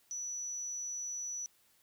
sine tone, 5920 Hz, F#8, in tune, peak -37 dBFS, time 0.11-1.46 s, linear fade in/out 0 ms, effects white hiss -69 dBFS RMS until 1.82 s

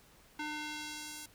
square tone with band-pass filter sweep, 301.9 Hz, D4, 48 cents sharp, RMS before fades -42 dBFS, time 0.39-1.26 s, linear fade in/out 5 ms, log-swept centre 1800 to 10000 Hz, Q 0.72, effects pink hiss -62 dBFS RMS until 1.34 s

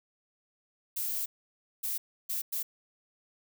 violet noise bursts at uneven times, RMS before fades -33 dBFS, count 4, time 0.96-1.26 / 1.83-1.98 / 2.29-2.42 / 2.52-2.63 s, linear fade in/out 10 ms, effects none

